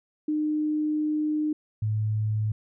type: tone pair in turn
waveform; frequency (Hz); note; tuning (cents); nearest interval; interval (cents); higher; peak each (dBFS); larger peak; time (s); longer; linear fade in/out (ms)
sine; 304.3 / 107.59; D#4 / A2; -38 / -38; octave + tritone; 1800; first; -23; neither; 0.28-1.53 / 1.82-2.52; first; 5
effects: none